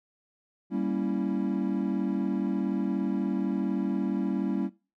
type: chord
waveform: triangle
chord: G diminished seventh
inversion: none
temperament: equal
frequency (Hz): 196 / 233.1 / 277.2 / 329.6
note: G3 / Bb3 / Db4 / Fb4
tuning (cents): 0 / 0 / 0 / 0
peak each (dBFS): -28 / -30 / -29 / -31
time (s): 0.7-4.7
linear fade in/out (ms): 50
effects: noise-tail reverb RT60 0.3 s tail -19 dB re dry + tanh soft clip ceiling -15 dBFS